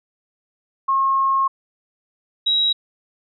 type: tone pair in turn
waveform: sine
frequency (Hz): 1080 / 3849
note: C#6 / B7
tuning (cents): -45 / -45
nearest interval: octave + minor seventh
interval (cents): 2200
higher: second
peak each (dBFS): -15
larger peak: neither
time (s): 0.88-1.48 / 2.46-2.73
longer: first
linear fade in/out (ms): 10
effects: none